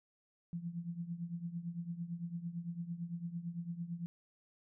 sine tone with tremolo, 170.9 Hz, F3, 37 cents flat, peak -35 dBFS, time 0.53-4.06 s, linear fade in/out 0 ms, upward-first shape triangle, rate 8.9 Hz, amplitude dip 85%, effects none

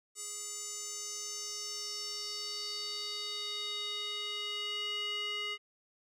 square tone with band-pass filter sweep, 415.3 Hz, G#4, in tune, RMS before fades -39 dBFS, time 0.15-5.58 s, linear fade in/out 50 ms, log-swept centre 7800 to 2600 Hz, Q 4.4, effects none

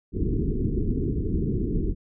pink low-pass noise, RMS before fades -25 dBFS, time 0.12-1.95 s, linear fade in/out 50 ms, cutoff 430 Hz, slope 96 dB/octave, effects none

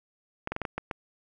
clicks, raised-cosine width 0.5 ms, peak -16 dBFS, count 7, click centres 0.474 / 0.52 / 0.564 / 0.617 / 0.652 / 0.78 / 0.912 s, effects none

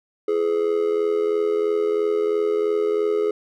triangle tone with amplitude modulation, 421.1 Hz, G#4, 24 cents sharp, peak -13 dBFS, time 0.28-3.31 s, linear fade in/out 5 ms, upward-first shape sine, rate 83 Hz, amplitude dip 75%, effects none

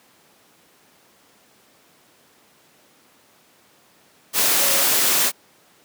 sine tone in noise, 554.4 Hz, C#5, in tune, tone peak -29 dBFS, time 4.58-4.86 s, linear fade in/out 50 ms, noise white, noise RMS -18 dBFS, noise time 4.33-5.32 s, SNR -14 dB, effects pink hiss -55 dBFS RMS until 5.84 s + high-pass 200 Hz 12 dB/octave

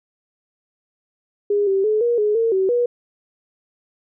sine tone with pitch steps, 409.4 / 388.2 / 429 / 475.5 / 420.1 / 456.2 / 380.7 / 483.4 Hz, G#4 / G4 / A4 / A#4 / G#4 / A#4 / F#4 / B4, -25 / -17 / -44 / +34 / +20 / -37 / +49 / -37 cents, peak -15 dBFS, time 1.5-2.86 s, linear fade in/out 5 ms, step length 170 ms, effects none

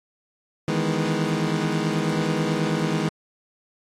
25% pulse chord, E major seventh, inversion third, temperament equal, 155.56 / 164.81 / 207.7 / 246.9 Hz, D#3 / E3 / G#3 / B3, 0 / 0 / 0 / 0 cents, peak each -22 / -23 / -23 / -28 dBFS, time 0.68-3.09 s, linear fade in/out 2 ms, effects low-pass 7000 Hz 12 dB/octave + AAC 64 kbps

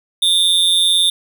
square tone with amplitude modulation, 3600 Hz, A7, 39 cents sharp, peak -8 dBFS, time 0.22-1.1 s, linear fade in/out 5 ms, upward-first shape sine, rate 178 Hz, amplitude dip 90%, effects none

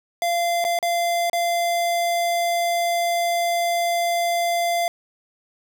square tone with dropouts, 689 Hz, F5, 24 cents flat, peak -20 dBFS, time 0.22-4.88 s, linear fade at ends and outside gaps 1 ms, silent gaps 0.642-0.649 / 0.789-0.827 / 1.298-1.331 s, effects none

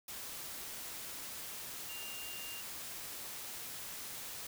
sine tone in noise, 2794 Hz, F7, in tune, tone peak -47 dBFS, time 1.89-2.61 s, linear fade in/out 5 ms, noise white, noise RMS -45 dBFS, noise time 0.08-4.47 s, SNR -5 dB, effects none

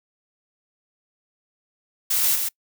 blue noise with echo, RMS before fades -21 dBFS, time 2.1-2.36 s, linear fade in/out 10 ms, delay 130 ms, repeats 1, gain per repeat -4 dB, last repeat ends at 2.49 s, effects noise-tail reverb RT60 0.1 s tail -25 dB re dry

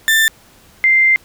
35% pulse / sine tone pair in turn, 1781 / 2089 Hz, A6 / C7, +21 / -3 cents, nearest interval minor third, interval 276 cents, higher second, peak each -8 dBFS, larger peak neither, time 0.08-0.28 / 0.84-1.16 s, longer second, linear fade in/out 0 ms, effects pink hiss -47 dBFS RMS until 1.24 s

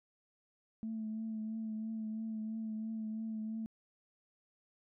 sine tone with vibrato, 220 Hz, A3, in tune, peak -36 dBFS, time 0.83-3.66 s, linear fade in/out 0 ms, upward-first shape triangle, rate 3 Hz, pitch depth 31 cents each way, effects tanh soft clip ceiling -32 dBFS

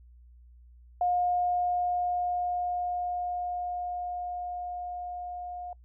sine tone with level ramp, 714 Hz, F5, 38 cents sharp, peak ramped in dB -23 to -36 dBFS, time 1.01-5.73 s, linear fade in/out 2 ms, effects noise-tail reverb RT60 0.1 s tail -26 dB re dry + added 60 Hz sine -51 dBFS peak until 5.84 s

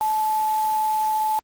sine tone in noise, 866 Hz, A5, 28 cents flat, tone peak -19 dBFS, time 0.01-1.39 s, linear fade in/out 0 ms, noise white, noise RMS -37 dBFS, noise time 0.01-1.39 s, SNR +15 dB, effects Opus 32 kbps

